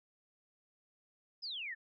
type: exponential sweep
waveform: sine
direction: down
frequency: 5230 to 1715 Hz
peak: -39 dBFS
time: 1.42-1.75 s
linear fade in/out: 20 ms
effects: none